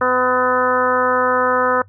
harmonic tone with a mistuned harmonic, 252.6 Hz, B3, 39 cents sharp, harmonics 1 / 2 / 3 / 4 / 5 / 6 / 7, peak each -27 / -18 / -27 / -21 / -19 / -22 / -28 dBFS, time 0.01-1.82 s, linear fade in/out 5 ms, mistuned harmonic 6, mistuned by -19 cents, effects noise-tail reverb RT60 0.1 s tail -21 dB re dry + added 98 Hz sine -43 dBFS peak until 1.88 s

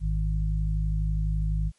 harmonic tone, 52 Hz, G#1, 3 cents sharp, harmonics 1 / 2 / 3, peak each -24 / -33 / -30 dBFS, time 0-1.72 s, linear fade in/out 50 ms, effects white hiss -66 dBFS RMS until 1.78 s + MP3 48 kbps

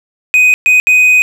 triangle tone bursts at uneven times, 2500 Hz, D#7, 8 cents sharp, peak -3 dBFS, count 3, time 0.34-0.54 / 0.66-0.8 / 0.87-1.22 s, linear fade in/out 0 ms, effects none

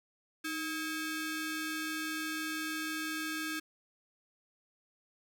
sawtooth ring-modulated tone, 966 Hz, B5, 39 cents flat, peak -28 dBFS, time 0.44-3.6 s, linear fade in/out 10 ms, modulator 655 Hz, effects none

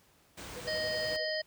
pink band-stop noise, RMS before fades -44 dBFS, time 0.37-1.17 s, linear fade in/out 10 ms, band 10000 to 14000 Hz, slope 96 dB/octave
sine tone with tremolo, 493.9 Hz, B4, in tune, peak -40 dBFS, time 0.56-1.29 s, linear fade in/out 5 ms, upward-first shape sine, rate 11 Hz, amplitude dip 100%
harmonic tone, 622.3 Hz, D#5, in tune, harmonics 1 / 3 / 5 / 7 / 8, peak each -34 / -37 / -45 / -42 / -38 dBFS, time 0.67-1.42 s, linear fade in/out 10 ms
effects pink hiss -65 dBFS RMS until 1.46 s + high-pass 60 Hz 12 dB/octave

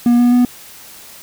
triangle tone with pitch steps, 239.6 / 242.7 / 245.8 Hz, A#3 / B3 / B3, +48 / -30 / -8 cents, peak -6 dBFS, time 0.06-0.45 s, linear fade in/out 2 ms, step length 130 ms, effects white hiss -38 dBFS RMS until 1.22 s

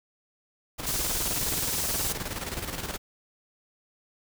pink noise with tremolo, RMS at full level -32 dBFS, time 0.78-2.98 s, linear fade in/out 20 ms, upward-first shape square, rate 19 Hz, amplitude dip 55%
pink high-pass noise, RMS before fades -30 dBFS, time 0.86-2.13 s, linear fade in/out 10 ms, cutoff 5500 Hz, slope 12 dB/octave
effects none

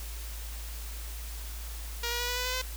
5% pulse tone with pitch steps, 473.2 / 479.3 / 485.4 / 491.6 / 497.9 / 504.2 / 510.7 Hz, A#4 / A#4 / B4 / B4 / B4 / B4 / C5, +26 / +48 / -30 / -8 / +14 / +36 / -42 cents, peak -19 dBFS, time 2.03-2.618 s, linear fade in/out 5 ms, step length 84 ms, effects added 55 Hz sine -37 dBFS peak until 2.76 s + white hiss -45 dBFS RMS until 2.76 s

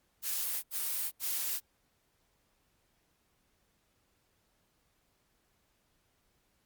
blue noise bursts, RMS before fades -34 dBFS, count 3, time 0.22-1.604 s, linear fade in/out 50 ms, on 410 ms, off 77 ms, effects pink hiss -74 dBFS RMS until 6.65 s + Opus 48 kbps

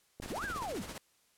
click train, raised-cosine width 2 ms, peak -30 dBFS, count 8, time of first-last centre 0.2-0.622 s, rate 16.6 Hz
pink noise with tremolo, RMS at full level -42 dBFS, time 0.22-0.98 s, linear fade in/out 2 ms, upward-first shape sine, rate 15 Hz, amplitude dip 55%
sine linear two-way sweep, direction up then down, 135.4 to 1676 to 135.4 Hz, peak -36 dBFS, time 0.3-0.82 s, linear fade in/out 5 ms, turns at 0.45 s
effects white hiss -70 dBFS RMS until 1.37 s + low-pass 12000 Hz 12 dB/octave

